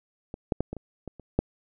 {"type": "clicks", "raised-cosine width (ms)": 2, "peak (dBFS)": [-22, -10, -12, -20, -25, -23, -30, -8], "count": 8, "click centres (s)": [0.341, 0.522, 0.606, 0.73, 0.767, 1.077, 1.197, 1.39], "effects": []}